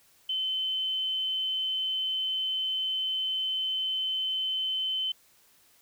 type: tone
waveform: sine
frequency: 3062 Hz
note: G7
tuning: 41 cents flat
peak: -27 dBFS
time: 0.29-5.12 s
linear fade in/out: 5 ms
effects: white hiss -62 dBFS RMS until 5.81 s